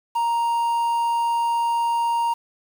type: tone with quantisation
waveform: triangle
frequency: 934 Hz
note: A#5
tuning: 3 cents sharp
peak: -17 dBFS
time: 0.15-2.34 s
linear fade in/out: 10 ms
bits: 7
effects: none